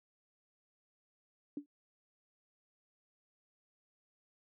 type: tone with exponential decay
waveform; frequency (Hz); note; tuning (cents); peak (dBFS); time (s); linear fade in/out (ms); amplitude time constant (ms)
sine; 288.9; D4; -28; -33; 1.57-1.66; 2; 19
effects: high-pass 150 Hz 12 dB/octave